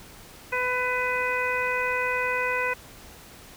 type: harmonic tone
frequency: 500 Hz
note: B4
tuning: 21 cents sharp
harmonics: 1 / 2 / 3 / 4 / 5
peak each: -30 / -30 / -30 / -30 / -30 dBFS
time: 0.52-2.74 s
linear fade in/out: 10 ms
effects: pink hiss -47 dBFS RMS until 3.56 s